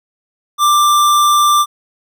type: tone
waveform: square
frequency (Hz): 1182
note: D6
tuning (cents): +11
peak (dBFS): -9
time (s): 0.58-1.66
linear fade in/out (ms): 50
effects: none